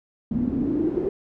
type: noise with band-pass filter sweep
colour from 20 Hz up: brown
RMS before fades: -24 dBFS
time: 0.31-1.09 s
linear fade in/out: 2 ms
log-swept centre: 220 to 390 Hz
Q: 8.7
effects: none